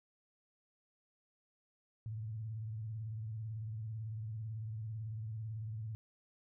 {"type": "tone with vibrato", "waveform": "sine", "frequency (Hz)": 110, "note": "A2", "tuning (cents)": 0, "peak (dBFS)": -39, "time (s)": [2.06, 5.95], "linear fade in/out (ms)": 0, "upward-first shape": "sine", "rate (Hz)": 18, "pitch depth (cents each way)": 85, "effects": []}